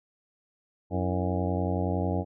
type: harmonic tone with a mistuned harmonic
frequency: 90.9 Hz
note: F#2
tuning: 30 cents flat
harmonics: 1 / 2 / 3 / 4 / 5 / 6 / 7 / 8 / 9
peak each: -29 / -32 / -34 / -35 / -36 / -37 / -37 / -38 / -39 dBFS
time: 0.9-2.25 s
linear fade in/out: 50 ms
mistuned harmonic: 4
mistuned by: -140 cents
effects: none